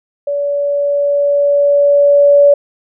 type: tone with level ramp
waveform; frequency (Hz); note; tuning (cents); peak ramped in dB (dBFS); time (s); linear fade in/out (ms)
sine; 572; D5; -46; -14 to -3; 0.27-2.54; 5
effects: none